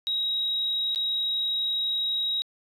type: tone with dropouts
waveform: triangle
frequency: 3816 Hz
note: A#7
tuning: 40 cents sharp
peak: -21 dBFS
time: 0.07-2.42 s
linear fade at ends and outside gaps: 0 ms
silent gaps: 0.948-0.959 s
effects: tanh soft clip ceiling -22 dBFS + resampled to 32000 Hz